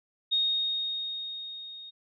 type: tone with level ramp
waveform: sine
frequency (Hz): 3720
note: A#7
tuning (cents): -4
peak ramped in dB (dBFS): -22 to -42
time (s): 0.31-1.91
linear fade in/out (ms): 20
effects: none